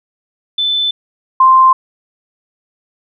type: tone pair in turn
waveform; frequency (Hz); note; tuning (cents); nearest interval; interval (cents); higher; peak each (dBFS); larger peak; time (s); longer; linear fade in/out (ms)
sine; 3518 / 1045.9; A7 / C6; -1 / -1; octave + major sixth; 2100; first; -12 / -4; second; 0.58-0.91 / 1.4-1.73; neither; 5
effects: none

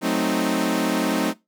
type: chord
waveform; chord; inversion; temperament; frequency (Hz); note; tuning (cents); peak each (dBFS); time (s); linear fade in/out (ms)
sawtooth; F# diminished seventh; none; equal; 185 / 220 / 261.6 / 311.1; F#3 / A3 / C4 / Eb4; 0 / 0 / 0 / 0; -23 / -22 / -21 / -21; 0.01-1.34; 50
effects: noise-tail reverb RT60 0.2 s tail -20 dB re dry

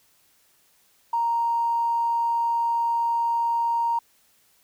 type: tone with tanh clipping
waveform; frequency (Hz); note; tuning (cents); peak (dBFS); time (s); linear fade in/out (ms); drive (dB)
triangle; 932.3; A#5; 0; -20; 1.13-3.99; 5; 2
effects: white hiss -62 dBFS RMS until 4.63 s

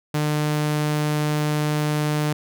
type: tone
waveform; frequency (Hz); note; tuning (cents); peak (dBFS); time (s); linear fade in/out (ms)
sawtooth; 150.4; D3; +42; -16; 0.14-2.33; 5
effects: none

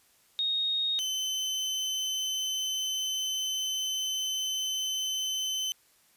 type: tone pair in turn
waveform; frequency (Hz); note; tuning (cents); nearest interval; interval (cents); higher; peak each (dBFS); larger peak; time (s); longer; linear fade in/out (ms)
sine / 30% pulse; 3729 / 3055; A#7 / G7; 0 / -45; minor third; 345; first; -26; neither; 0.39-0.99 / 0.99-5.72; second; 0
effects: white hiss -64 dBFS RMS until 6.16 s + resampled to 32000 Hz

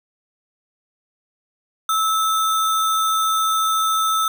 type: tone with sample-and-hold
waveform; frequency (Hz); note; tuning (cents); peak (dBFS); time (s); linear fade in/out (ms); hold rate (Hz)
sine; 1307; E6; -15; -16; 1.89-4.28; 2; 4900
effects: none

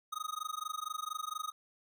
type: tone with amplitude modulation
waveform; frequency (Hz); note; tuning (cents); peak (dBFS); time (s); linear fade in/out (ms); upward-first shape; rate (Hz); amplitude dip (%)
square; 1250; D#6; +8; -34; 0.12-1.52; 10; sine; 24.3; 100
effects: none

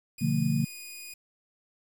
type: tone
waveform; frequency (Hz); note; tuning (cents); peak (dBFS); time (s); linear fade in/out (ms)
10% pulse; 2470; D#7; -13; -32; 0.18-1.14; 5
type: chord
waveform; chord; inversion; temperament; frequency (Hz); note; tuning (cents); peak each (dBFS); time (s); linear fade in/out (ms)
sine; B half-diminished seventh; none; equal with one note detuned; 123.47 / 146.83 / 174.61 / 225.7; B2 / D3 / F3 / A3; 0 / 0 / 0 / +44; -33 / -27 / -30 / -28; 0.21-0.65; 10
effects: 9-bit

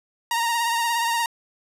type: tone with vibrato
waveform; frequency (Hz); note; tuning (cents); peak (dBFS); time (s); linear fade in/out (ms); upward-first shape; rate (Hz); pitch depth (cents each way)
sawtooth; 932.3; A#5; 0; -17; 0.31-1.26; 2; triangle; 17; 43
effects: resampled to 32000 Hz + 9-bit

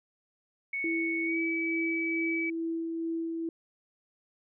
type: tone with pitch glide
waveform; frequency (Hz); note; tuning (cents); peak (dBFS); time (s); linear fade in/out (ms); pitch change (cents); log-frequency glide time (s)
sine; 2217 to 2289; C#7 to D7; 0 to -45; -30; 0.73-2.5; 5; +55; 1.24-1.39
type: tone with tremolo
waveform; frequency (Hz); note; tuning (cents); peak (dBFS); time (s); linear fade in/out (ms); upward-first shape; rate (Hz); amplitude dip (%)
sine; 329.6; E4; 0; -29; 0.84-3.49; 2; sine; 2.3; 25
effects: none

